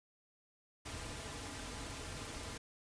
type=noise with comb filter; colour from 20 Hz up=pink; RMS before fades=-45 dBFS; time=0.85-2.58 s; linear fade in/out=10 ms; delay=5.4 ms; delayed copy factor=-0.55; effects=resampled to 22050 Hz